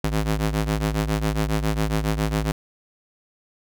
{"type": "ring-modulated tone", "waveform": "sawtooth", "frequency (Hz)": 106.7, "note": "G#2", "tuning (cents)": 47, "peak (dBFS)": -14, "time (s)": [0.04, 2.52], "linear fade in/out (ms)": 5, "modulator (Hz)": 49.7, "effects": []}